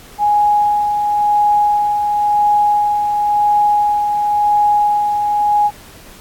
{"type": "tone with tremolo", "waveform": "sine", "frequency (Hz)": 830.6, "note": "G#5", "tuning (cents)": 0, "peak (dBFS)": -9, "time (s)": [0.18, 5.71], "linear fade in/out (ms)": 50, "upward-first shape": "sine", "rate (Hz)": 0.95, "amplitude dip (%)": 40, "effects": ["pink hiss -40 dBFS RMS until 6.2 s", "AAC 64 kbps"]}